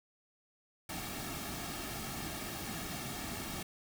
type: noise with comb filter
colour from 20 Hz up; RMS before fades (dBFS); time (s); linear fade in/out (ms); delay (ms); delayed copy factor
pink; -41; 0.89-3.63; 5; 2; -0.6
effects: none